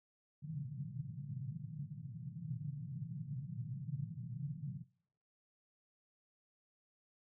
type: band-pass noise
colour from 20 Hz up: white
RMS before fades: -44 dBFS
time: 0.42-4.84 s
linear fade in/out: 20 ms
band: 120 to 160 Hz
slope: 48 dB/octave
effects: noise-tail reverb RT60 0.7 s tail -24 dB re dry